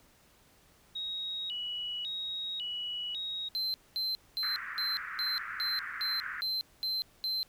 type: tone with vibrato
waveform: sine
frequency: 3330 Hz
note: G#7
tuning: 4 cents sharp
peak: -34 dBFS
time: 0.95-3.49 s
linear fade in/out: 10 ms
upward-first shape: square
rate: 0.91 Hz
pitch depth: 220 cents each way
type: tone bursts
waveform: triangle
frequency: 4100 Hz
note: C8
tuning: 36 cents flat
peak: -29 dBFS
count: 10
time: 3.55-7.43 s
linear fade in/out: 0 ms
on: 190 ms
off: 220 ms
type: band-pass noise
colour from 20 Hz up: white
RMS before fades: -40 dBFS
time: 4.43-6.41 s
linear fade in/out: 0 ms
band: 1300 to 1900 Hz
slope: 48 dB/octave
effects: pink hiss -63 dBFS RMS until 7.48 s